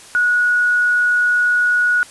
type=tone; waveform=sine; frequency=1459 Hz; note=F#6; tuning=25 cents flat; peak=-12 dBFS; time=0.15-2.03 s; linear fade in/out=0 ms; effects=white hiss -40 dBFS RMS until 2.1 s + resampled to 24000 Hz